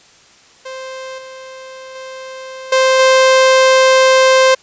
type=tone with level steps; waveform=sawtooth; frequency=523.3 Hz; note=C5; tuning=in tune; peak=-22 / -27 / -24 / -5 / -3 dBFS; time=0.65-4.55 s; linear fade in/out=10 ms; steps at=1.18 / 1.95 / 2.72 / 2.99 s; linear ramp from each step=5 ms; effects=white hiss -46 dBFS RMS until 4.62 s + resampled to 16000 Hz